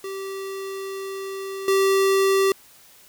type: tone with level steps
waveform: square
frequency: 388.4 Hz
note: G4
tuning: 16 cents flat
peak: -30 / -17 dBFS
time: 0.04-2.52 s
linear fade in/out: 2 ms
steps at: 1.68 s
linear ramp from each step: 2 ms
effects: white hiss -51 dBFS RMS until 3.08 s